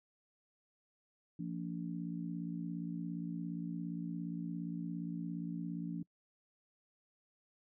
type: harmonic tone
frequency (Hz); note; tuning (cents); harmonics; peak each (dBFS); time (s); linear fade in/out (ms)
57.3; A#1; -29; 3 / 4 / 5; -40 / -45 / -43; 1.39-6.03; 5
effects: noise-tail reverb RT60 0.1 s tail -26 dB re dry